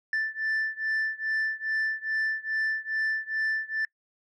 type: beating tone pair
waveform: sine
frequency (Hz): 1763 / 1765.4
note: A6 / A6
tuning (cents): +3 / +5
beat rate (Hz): 2.4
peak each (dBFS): -27 / -28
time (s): 0.13-3.85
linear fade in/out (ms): 2
effects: noise-tail reverb RT60 0.1 s tail -26 dB re dry + tanh soft clip ceiling -23 dBFS